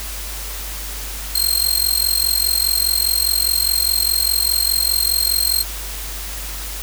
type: tone with amplitude modulation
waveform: 15% pulse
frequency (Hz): 4194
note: C8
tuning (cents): +3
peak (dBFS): -5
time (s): 1.35-5.63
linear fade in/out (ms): 5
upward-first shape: sine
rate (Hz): 44.9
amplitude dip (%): 90
effects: added 50 Hz sine -29 dBFS peak until 6.82 s + white hiss -30 dBFS RMS until 6.82 s